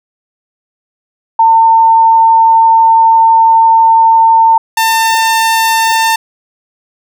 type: tone pair in turn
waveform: sine / sawtooth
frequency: 903 / 898.7 Hz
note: A5 / A5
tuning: +45 / +36 cents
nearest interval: unison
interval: 9 cents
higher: first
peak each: -3 / -4 dBFS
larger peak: first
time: 1.39-4.58 / 4.77-6.16 s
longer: first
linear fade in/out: 5 ms
effects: none